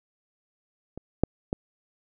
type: clicks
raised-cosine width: 2 ms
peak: -24 / -6 / -13 dBFS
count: 3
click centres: 0.976 / 1.236 / 1.529 s
effects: none